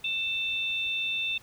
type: tone pair together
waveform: sine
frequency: 2652 / 3590 Hz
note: E7 / A7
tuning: +10 / +34 cents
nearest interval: perfect fourth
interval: 524 cents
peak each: -29 / -31 dBFS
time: 0.04-1.38 s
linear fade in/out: 5 ms
effects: pink hiss -55 dBFS RMS until 1.42 s